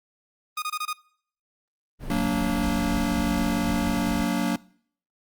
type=tone bursts; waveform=sawtooth; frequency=1236 Hz; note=D#6; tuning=12 cents flat; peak=-23 dBFS; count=5; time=0.57-0.93 s; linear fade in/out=5 ms; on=52 ms; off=25 ms
type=noise; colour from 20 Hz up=brown; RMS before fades=-33 dBFS; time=1.99-4.28 s; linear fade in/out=50 ms
type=chord; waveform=square; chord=Gb augmented; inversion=none; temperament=just; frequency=185 / 231.2 / 289.1 Hz; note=Gb3 / Bb3 / D4; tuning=0 / -14 / -27 cents; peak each=-28 / -27 / -28 dBFS; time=2.1-4.56 s; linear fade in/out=2 ms
effects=noise-tail reverb RT60 0.6 s tail -23 dB re dry + Opus 32 kbps